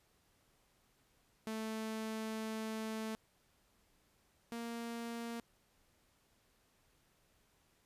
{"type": "tone pair in turn", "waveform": "sawtooth", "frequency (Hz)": [220, 233.1], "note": ["A3", "A#3"], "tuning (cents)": [0, 0], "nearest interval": "minor second", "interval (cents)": 100, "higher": "second", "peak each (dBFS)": [-35, -37], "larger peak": "first", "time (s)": [[1.47, 3.15], [4.52, 5.4]], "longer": "first", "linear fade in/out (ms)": 0, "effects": ["pink hiss -73 dBFS RMS until 7.85 s", "resampled to 32000 Hz"]}